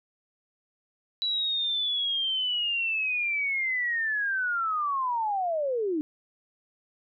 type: linear sweep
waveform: sine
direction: down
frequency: 3945 to 290.1 Hz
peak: -25 dBFS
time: 1.22-6.01 s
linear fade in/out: 0 ms
effects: none